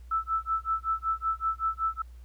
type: tone with tremolo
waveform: sine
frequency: 1318.5 Hz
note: E6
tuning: in tune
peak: -23 dBFS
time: 0.11-2.02 s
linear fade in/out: 5 ms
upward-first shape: sine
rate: 5.3 Hz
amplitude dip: 100%
effects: added 60 Hz sine -44 dBFS peak until 2.24 s + pink hiss -66 dBFS RMS until 2.24 s